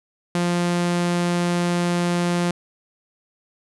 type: tone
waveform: sawtooth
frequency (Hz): 174.61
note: F3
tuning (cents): 0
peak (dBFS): -15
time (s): 0.35-2.51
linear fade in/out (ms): 2
effects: resampled to 24000 Hz